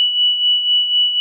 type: beating tone pair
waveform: sine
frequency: 2950 / 2954 Hz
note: F#7 / F#7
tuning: -6 / -3 cents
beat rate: 4 Hz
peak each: -13 / -21 dBFS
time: 0-1.2 s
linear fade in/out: 0 ms
effects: none